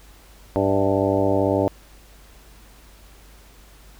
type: harmonic tone with a mistuned harmonic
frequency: 98 Hz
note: G2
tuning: in tune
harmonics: 1 / 2 / 3 / 4 / 5 / 6 / 7 / 8 / 9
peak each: -26 / -30 / -23 / -25 / -25 / -23 / -28 / -32 / -30 dBFS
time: 0.56-1.68 s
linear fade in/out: 0 ms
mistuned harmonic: 7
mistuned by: -63 cents
effects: added 50 Hz sine -47 dBFS peak until 3.99 s + pink hiss -51 dBFS RMS until 3.99 s

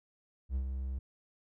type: tone with ADSR envelope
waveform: triangle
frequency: 65.7 Hz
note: C2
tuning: 8 cents sharp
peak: -27 dBFS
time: 0.49-0.99 s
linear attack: 64 ms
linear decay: 84 ms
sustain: -5 dB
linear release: 7 ms
effects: none

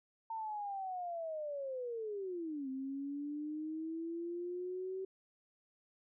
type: linear two-way sweep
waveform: sine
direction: down then up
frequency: 909 to 261.6 to 382.7 Hz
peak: -38 dBFS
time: 0.3-5.05 s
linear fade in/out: 5 ms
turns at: 2.69 s
effects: none

